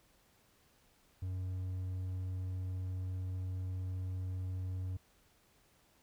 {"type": "tone", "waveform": "triangle", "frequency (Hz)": 92.5, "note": "F#2", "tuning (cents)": 0, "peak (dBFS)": -34, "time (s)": [1.22, 4.97], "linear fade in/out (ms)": 5, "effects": ["pink hiss -69 dBFS RMS until 6.02 s"]}